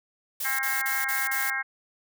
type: noise bursts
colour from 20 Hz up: blue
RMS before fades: -31 dBFS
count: 5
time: 0.4-1.502 s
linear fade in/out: 5 ms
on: 190 ms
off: 38 ms
type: harmonic tone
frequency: 267.2 Hz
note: C4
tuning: 36 cents sharp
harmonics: 3 / 4 / 5 / 6 / 7 / 8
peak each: -38 / -39 / -38 / -29 / -34 / -32 dBFS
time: 0.44-1.63 s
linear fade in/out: 20 ms
effects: none